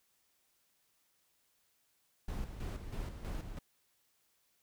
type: noise with tremolo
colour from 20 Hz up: brown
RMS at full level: -39 dBFS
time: 2.28-3.59 s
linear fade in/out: 5 ms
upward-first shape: square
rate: 3.1 Hz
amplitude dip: 55%
effects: white hiss -75 dBFS RMS until 4.62 s